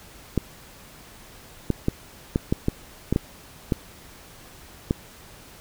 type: clicks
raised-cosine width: 3 ms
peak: -7 dBFS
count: 10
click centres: 0.377 / 1.703 / 1.884 / 2.359 / 2.525 / 2.684 / 3.126 / 3.161 / 3.722 / 4.909 s
effects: pink hiss -47 dBFS RMS until 5.6 s